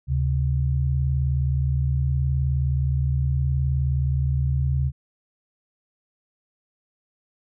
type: tone pair together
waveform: sine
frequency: 73.98 / 133.2 Hz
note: D2 / C3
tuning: +13 / +31 cents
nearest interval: minor seventh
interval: 1018 cents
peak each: -22 dBFS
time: 0.07-4.92 s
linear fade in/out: 50 ms
effects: none